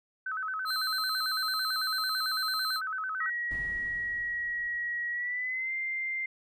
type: tone with vibrato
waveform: sine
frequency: 1396.9 Hz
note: F6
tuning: in tune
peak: -31 dBFS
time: 0.26-3.3 s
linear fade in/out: 5 ms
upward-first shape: square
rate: 9 Hz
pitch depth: 150 cents each way
type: tone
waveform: 45% pulse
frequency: 4111 Hz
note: C8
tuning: 31 cents flat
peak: -30 dBFS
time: 0.65-2.81 s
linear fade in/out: 50 ms
type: tone with pitch glide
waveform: sine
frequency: 1908 to 2093 Hz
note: A#6 to C7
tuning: +40 to 0 cents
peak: -30 dBFS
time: 3.2-6.26 s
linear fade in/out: 5 ms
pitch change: +160 cents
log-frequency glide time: 5.11-5.73 s
type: noise with exponential decay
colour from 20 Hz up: brown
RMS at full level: -41 dBFS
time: 3.51-5.68 s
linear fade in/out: 1 ms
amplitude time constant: 470 ms
effects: resampled to 32000 Hz